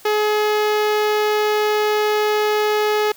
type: tone with notch filter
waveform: sawtooth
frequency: 423.2 Hz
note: G#4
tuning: 33 cents sharp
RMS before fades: -18 dBFS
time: 0.05-3.12 s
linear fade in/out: 5 ms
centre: 9000 Hz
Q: 0.71
effects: white hiss -46 dBFS RMS until 3.16 s